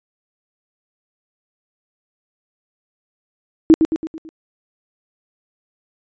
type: tone with echo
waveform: sine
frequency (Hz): 319.9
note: D#4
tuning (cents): +48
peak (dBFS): -4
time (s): 3.7-3.74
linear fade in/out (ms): 0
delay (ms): 110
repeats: 5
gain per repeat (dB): -6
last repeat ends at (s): 4.29
effects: resampled to 16000 Hz